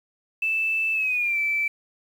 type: tone with pitch glide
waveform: sine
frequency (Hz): 2639 to 2324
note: E7 to D7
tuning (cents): +1 to -19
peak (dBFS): -21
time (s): 0.42-1.68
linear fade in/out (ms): 5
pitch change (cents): -220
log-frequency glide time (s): 0.93-1.38
effects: 8-bit